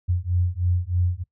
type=beating tone pair; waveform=sine; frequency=87.5 / 90.7 Hz; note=F2 / F#2; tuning=+4 / -34 cents; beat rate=3.2 Hz; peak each=-23 dBFS; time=0.08-1.24 s; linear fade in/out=20 ms; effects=noise-tail reverb RT60 0.1 s tail -21 dB re dry